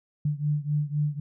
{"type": "beating tone pair", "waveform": "sine", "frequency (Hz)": [146.83, 150.73], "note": ["D3", "D3"], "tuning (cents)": [0, 45], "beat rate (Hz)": 3.9, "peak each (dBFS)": [-26, -28], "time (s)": [0.25, 1.2], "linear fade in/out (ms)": 5, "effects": []}